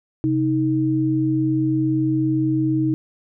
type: tone pair together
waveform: sine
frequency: 132.3 / 314.7 Hz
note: C3 / D#4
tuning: +20 / +20 cents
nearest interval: octave + minor third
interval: 1500 cents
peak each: -22 / -18 dBFS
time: 0.24-2.94 s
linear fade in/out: 0 ms
effects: none